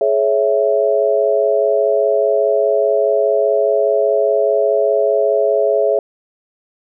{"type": "chord", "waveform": "sine", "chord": "C# minor", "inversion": "second", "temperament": "equal with one note detuned", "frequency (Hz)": [422.8, 554.4, 659.3], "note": ["G#4", "C#5", "E5"], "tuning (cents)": [31, 0, 0], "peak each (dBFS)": -16, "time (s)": [0.01, 5.99], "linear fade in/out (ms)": 2, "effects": []}